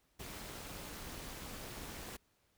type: noise with amplitude modulation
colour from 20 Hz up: pink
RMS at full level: -44 dBFS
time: 0.19-2.17 s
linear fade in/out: 10 ms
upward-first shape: sine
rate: 247 Hz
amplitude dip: 65%
effects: pink hiss -75 dBFS RMS until 2.57 s